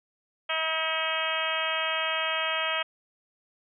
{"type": "harmonic tone", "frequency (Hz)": 320, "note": "D#4", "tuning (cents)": 49, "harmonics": [2, 3, 4, 5, 6, 7, 8, 9, 10], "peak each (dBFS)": [-34, -37, -33, -36, -36, -35, -34, -35, -33], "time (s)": [0.49, 2.83], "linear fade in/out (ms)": 10, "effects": []}